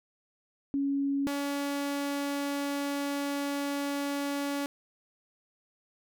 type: tone pair in turn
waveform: sine / sawtooth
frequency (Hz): 278.5 / 283.2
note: C#4 / C#4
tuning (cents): +8 / +37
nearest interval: unison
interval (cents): 29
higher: second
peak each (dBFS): -26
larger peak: neither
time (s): 0.74-1.27 / 1.27-4.66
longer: second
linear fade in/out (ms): 0
effects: none